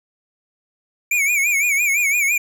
square tone with vibrato, 2314 Hz, D7, 26 cents flat, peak -16 dBFS, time 1.11-2.38 s, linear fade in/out 5 ms, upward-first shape sine, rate 5.9 Hz, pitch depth 110 cents each way, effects none

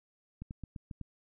clicks, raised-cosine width 5 ms, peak -29 dBFS, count 6, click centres 0.42 / 0.509 / 0.637 / 0.762 / 0.912 / 1.013 s, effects none

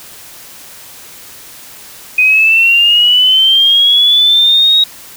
sine linear sweep, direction up, 2489 to 3800 Hz, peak -5 dBFS, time 2.18-4.84 s, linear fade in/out 5 ms, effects white hiss -34 dBFS RMS until 5.16 s

